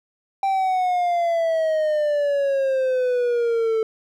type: exponential sweep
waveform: triangle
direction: down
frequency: 785 to 440 Hz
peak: -16 dBFS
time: 0.43-3.83 s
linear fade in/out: 2 ms
effects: none